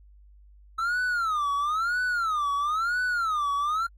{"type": "tone with vibrato", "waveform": "triangle", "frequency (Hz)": 1300, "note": "E6", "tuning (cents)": -24, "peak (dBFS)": -22, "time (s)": [0.78, 3.87], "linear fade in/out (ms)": 10, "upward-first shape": "sine", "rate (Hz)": 1, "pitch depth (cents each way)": 240, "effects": ["added 50 Hz sine -50 dBFS peak until 3.97 s", "AAC 48 kbps"]}